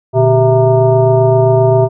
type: tone with frequency modulation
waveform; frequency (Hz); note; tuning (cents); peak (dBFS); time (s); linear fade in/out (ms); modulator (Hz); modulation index
sine; 388.2; G4; -17; -6; 0.13-1.89; 50; 268; 1.4
effects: none